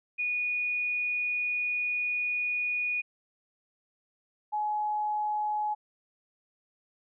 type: tone pair in turn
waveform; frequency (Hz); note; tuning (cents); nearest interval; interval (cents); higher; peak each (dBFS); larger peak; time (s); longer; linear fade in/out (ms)
sine; 2460 / 844.5; D#7 / G#5; -20 / +29; octave + perfect fifth; 1851; first; -27; neither; 0.18-3.02 / 4.52-5.75; first; 20
effects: none